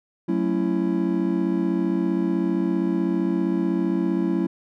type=chord; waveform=triangle; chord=F# minor seventh; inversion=none; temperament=just; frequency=185 / 222 / 277.5 / 333 Hz; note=F#3 / A3 / C#4 / E4; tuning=0 / +16 / +2 / +18 cents; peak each=-23 / -26 / -25 / -22 dBFS; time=0.28-4.47 s; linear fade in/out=10 ms; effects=none